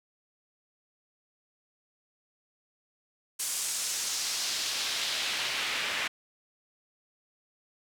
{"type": "noise with band-pass filter sweep", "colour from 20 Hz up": "pink", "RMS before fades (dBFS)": -32, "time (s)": [3.39, 6.08], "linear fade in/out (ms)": 10, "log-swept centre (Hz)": [8600, 2300], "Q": 1.3, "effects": []}